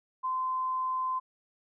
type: tone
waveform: sine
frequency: 1032 Hz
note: C6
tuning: 24 cents flat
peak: -28 dBFS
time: 0.23-1.2 s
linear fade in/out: 20 ms
effects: none